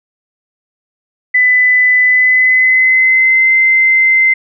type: tone with pitch glide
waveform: sine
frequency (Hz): 2000 to 2073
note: B6 to C7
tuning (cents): +21 to -17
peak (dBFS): -6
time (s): 1.34-4.34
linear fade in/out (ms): 10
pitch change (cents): +62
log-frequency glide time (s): 2.04-3.55
effects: none